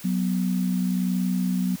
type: tone pair together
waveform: sine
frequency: 185 / 246.2 Hz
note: F#3 / B3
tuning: 0 / -5 cents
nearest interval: perfect fourth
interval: 495 cents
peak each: -22 / -28 dBFS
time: 0.04-1.76 s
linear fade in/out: 10 ms
effects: white hiss -43 dBFS RMS until 1.8 s